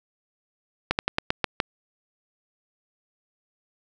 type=slowing click train; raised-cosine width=0.3 ms; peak=-5 dBFS; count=7; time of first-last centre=0.91-1.602 s; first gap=79 ms; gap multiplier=1.15; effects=none